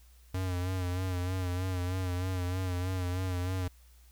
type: tone with vibrato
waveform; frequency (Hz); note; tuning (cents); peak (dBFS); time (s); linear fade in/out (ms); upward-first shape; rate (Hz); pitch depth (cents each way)
square; 91.3; F#2; -23; -31; 0.34-3.68; 5; sine; 3.2; 48
effects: added 60 Hz sine -55 dBFS peak until 4.11 s + white hiss -65 dBFS RMS until 4.11 s